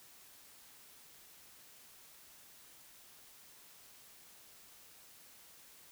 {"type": "silence", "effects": ["white hiss -59 dBFS RMS until 5.91 s"]}